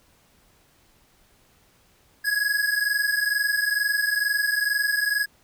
square tone pair together, 1661.2 / 1683.4 Hz, G#6 / G#6, 0 / +23 cents, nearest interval unison, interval 23 cents, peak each -24 / -26 dBFS, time 2.24-5.26 s, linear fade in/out 20 ms, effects pink hiss -60 dBFS RMS until 5.43 s

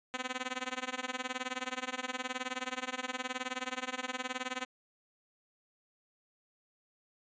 5% pulse tone with tremolo, 254.9 Hz, C4, 45 cents flat, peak -21 dBFS, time 0.14-4.65 s, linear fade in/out 0 ms, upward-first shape sine, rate 19 Hz, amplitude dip 95%, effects resampled to 16000 Hz

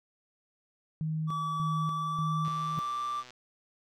sine tone with tremolo, 157.2 Hz, D#3, 18 cents sharp, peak -29 dBFS, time 1.01-2.79 s, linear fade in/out 0 ms, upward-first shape square, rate 1.7 Hz, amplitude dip 55%
triangle tone with pitch glide, 1148 to 1176.2 Hz, D6 to D6, -40 to +2 cents, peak -29 dBFS, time 1.27-3.24 s, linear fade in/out 50 ms, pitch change +42 cents, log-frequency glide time 1.67-3.02 s
click train, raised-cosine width 0.2 ms, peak -32 dBFS, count 108, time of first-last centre 2.45-3.306 s, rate 125 Hz
effects none

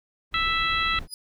brown noise, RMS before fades -37 dBFS, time 0.31-1.08 s, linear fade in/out 50 ms
harmonic tone, 659.3 Hz, E5, in tune, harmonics 2 / 3 / 4 / 5 / 6, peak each -26 / -28 / -29 / -30 / -31 dBFS, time 0.34-0.99 s, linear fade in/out 2 ms
25% pulse tone with exponential growth, 4978 Hz, D#8, in tune, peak -24 dBFS, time 1.07-1.14 s, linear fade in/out 1 ms, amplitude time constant 15 ms
effects none

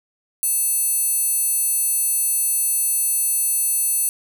square tone with high-pass filter, 880 Hz, A5, in tune, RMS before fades -20 dBFS, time 0.43-4.09 s, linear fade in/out 0 ms, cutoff 10000 Hz, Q 4.8, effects none

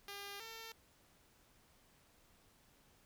5% pulse tone pair in turn, 402 / 451.2 Hz, G4 / A4, +44 / +44 cents, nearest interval major second, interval 200 cents, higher second, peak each -35 / -37 dBFS, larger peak first, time 0.08-0.4 / 0.4-0.72 s, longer neither, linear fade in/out 2 ms, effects pink hiss -69 dBFS RMS until 3.05 s

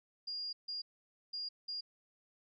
sine tone bursts at uneven times, 4829 Hz, D8, 47 cents sharp, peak -38 dBFS, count 4, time 0.27-0.53 / 0.68-0.82 / 1.33-1.49 / 1.68-1.81 s, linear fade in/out 10 ms, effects none

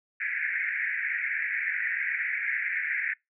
pink band-pass noise, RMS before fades -30 dBFS, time 0.2-3.14 s, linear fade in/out 10 ms, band 1600 to 2300 Hz, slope 96 dB/octave, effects noise-tail reverb RT60 0.2 s tail -26 dB re dry

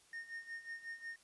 triangle tone with tremolo, 1838 Hz, A#6, 25 cents flat, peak -40 dBFS, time 0.13-1.16 s, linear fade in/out 2 ms, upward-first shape sine, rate 5.5 Hz, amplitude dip 80%, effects white hiss -67 dBFS RMS until 1.23 s + resampled to 24000 Hz

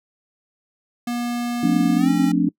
square tone with pitch glide, 240 to 271 Hz, B3 to C#4, -49 to -39 cents, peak -23 dBFS, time 1.07-2.32 s, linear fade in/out 5 ms, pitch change +210 cents, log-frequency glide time 1.97-2.09 s
sine chord, D minor seventh, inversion first, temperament just, 176.2 / 220.2 / 264.3 / 293.7 Hz, F3 / A3 / C4 / D4, +16 / +2 / +18 / 0 cents, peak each -21 / -23 / -21 / -19 dBFS, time 1.63-2.49 s, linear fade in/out 5 ms
effects noise-tail reverb RT60 0.1 s tail -22 dB re dry

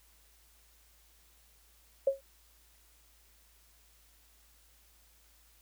sine tone with exponential decay, 545 Hz, C#5, 29 cents flat, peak -20 dBFS, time 2.07-2.21 s, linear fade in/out 5 ms, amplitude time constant 29 ms, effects added 55 Hz sine -65 dBFS peak until 5.61 s + white hiss -65 dBFS RMS until 5.61 s

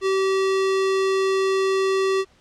square tone, 384.6 Hz, G4, 33 cents flat, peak -19 dBFS, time 0.01-2.25 s, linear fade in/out 50 ms, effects pink hiss -57 dBFS RMS until 2.4 s + low-pass 6000 Hz 12 dB/octave

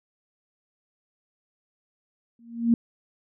sine tone with exponential growth, 233.1 Hz, A#3, in tune, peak -13 dBFS, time 2.39-2.74 s, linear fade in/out 2 ms, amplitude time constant 74 ms, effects none

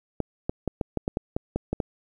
clicks, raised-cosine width 2 ms, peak -12 dBFS, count 11, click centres 0.203 / 0.495 / 0.677 / 0.812 / 0.973 / 1.079 / 1.171 / 1.365 / 1.56 / 1.73 / 1.802 s, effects 9-bit

